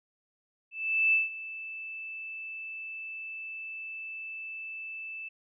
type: tone with ADSR envelope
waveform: sine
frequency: 2637 Hz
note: E7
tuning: in tune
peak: -20 dBFS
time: 0.71-5.29 s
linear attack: 420 ms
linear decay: 160 ms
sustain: -17 dB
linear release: 12 ms
effects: none